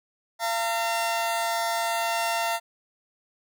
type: tone pair together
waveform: sawtooth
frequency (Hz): 683.8 / 912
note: F5 / A#5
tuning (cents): -37 / -38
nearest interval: perfect fourth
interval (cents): 499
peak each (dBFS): -23 / -24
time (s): 0.39-2.6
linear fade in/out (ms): 50
effects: none